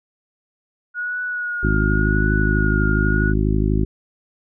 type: tone with vibrato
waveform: sine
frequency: 1447 Hz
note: F#6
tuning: 39 cents flat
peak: -22 dBFS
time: 0.94-3.34 s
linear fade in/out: 50 ms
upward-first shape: triangle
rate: 0.9 Hz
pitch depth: 41 cents each way
type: harmonic tone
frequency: 52.2 Hz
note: G#1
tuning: 10 cents sharp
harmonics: 1 / 2 / 3 / 4 / 5 / 6 / 7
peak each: -19 / -22 / -24 / -25 / -26 / -27 / -27 dBFS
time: 1.63-3.85 s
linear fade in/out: 5 ms
effects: none